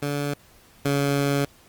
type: tone pair in turn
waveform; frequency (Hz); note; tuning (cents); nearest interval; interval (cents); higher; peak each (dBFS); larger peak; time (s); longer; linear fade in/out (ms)
15% pulse; 143.9 / 141.1; D3 / C#3; -35 / +31; unison; 34; first; -18 / -14; second; 0.02-0.34 / 0.85-1.45; second; 5
effects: pink hiss -54 dBFS RMS until 1.68 s + Opus 32 kbps